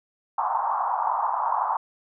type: band-pass noise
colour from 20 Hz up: pink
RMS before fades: -25 dBFS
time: 0.38-1.77 s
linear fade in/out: 5 ms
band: 800 to 1100 Hz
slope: 48 dB/octave
effects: none